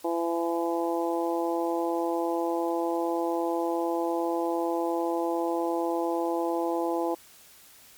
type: harmonic tone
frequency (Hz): 168.7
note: E3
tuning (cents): +40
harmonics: 2 / 3 / 4 / 5 / 6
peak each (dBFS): -28 / -31 / -33 / -32 / -38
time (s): 0.04-7.15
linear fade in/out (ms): 10
effects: white hiss -53 dBFS RMS until 7.97 s + MP3 96 kbps